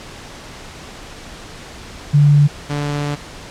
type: tone pair in turn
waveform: sine / sawtooth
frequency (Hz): 145.5 / 145.5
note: D3 / D3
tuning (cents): -16 / -16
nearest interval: unison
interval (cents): 0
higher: neither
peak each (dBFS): -7 / -15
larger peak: first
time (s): 2.13-2.48 / 2.69-3.16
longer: second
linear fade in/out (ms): 20
effects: pink hiss -35 dBFS RMS until 3.5 s + low-pass 7000 Hz 12 dB/octave